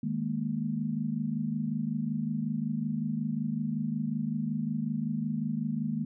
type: chord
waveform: sine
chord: D# suspended fourth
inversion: none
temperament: equal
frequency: 155.56 / 207.7 / 233.1 Hz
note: D#3 / G#3 / A#3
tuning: 0 / 0 / 0 cents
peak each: -34 / -33 / -32 dBFS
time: 0.03-6.05 s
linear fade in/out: 5 ms
effects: none